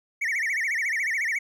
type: tone with vibrato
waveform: triangle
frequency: 2016 Hz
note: B6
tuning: 35 cents sharp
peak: -22 dBFS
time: 0.21-1.39 s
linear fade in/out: 10 ms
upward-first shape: sine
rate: 14 Hz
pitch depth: 220 cents each way
effects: none